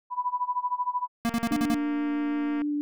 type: tone with tremolo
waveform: sine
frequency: 989 Hz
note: B5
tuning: 2 cents sharp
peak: -22 dBFS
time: 0.1-1.08 s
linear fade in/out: 50 ms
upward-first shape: sine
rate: 13 Hz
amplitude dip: 90%
type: tone bursts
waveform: square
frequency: 233.1 Hz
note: A#3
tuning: in tune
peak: -24 dBFS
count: 6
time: 1.25-1.743 s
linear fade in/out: 0 ms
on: 43 ms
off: 47 ms
type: click train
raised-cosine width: 0.5 ms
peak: -25 dBFS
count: 317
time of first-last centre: 1.25-2.618 s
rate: 231 Hz
type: tone with vibrato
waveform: sine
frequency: 293.7 Hz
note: D4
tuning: in tune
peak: -25 dBFS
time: 1.51-2.81 s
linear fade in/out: 0 ms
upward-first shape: triangle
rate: 6.2 Hz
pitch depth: 11 cents each way
effects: none